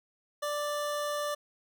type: tone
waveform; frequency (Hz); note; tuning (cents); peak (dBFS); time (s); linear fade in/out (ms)
25% pulse; 588; D5; +2; -27; 0.42-1.35; 10
effects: none